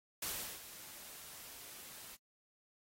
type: noise with ADSR envelope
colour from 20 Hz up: white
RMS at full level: -39 dBFS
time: 0.22-2.17 s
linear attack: 5 ms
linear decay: 370 ms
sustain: -13 dB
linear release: 29 ms
effects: AAC 48 kbps